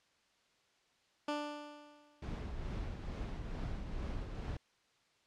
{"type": "tone with exponential decay", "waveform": "15% pulse", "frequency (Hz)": 295, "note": "D4", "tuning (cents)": 8, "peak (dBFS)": -27, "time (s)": [1.28, 2.34], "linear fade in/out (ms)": 5, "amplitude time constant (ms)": 230}
{"type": "noise with tremolo", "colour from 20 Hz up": "brown", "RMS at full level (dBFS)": -39, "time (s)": [2.22, 4.57], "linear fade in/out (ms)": 5, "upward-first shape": "triangle", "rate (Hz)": 2.3, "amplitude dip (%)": 45}
{"effects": ["white hiss -72 dBFS RMS until 5.26 s", "low-pass 5000 Hz 12 dB/octave"]}